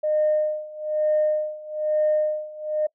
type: tone with tremolo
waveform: sine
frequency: 611 Hz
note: D#5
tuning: 32 cents flat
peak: -16 dBFS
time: 0.03-2.87 s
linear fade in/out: 10 ms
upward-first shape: sine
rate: 1.1 Hz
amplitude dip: 90%
effects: noise-tail reverb RT60 0.1 s tail -23 dB re dry + tanh soft clip ceiling -13 dBFS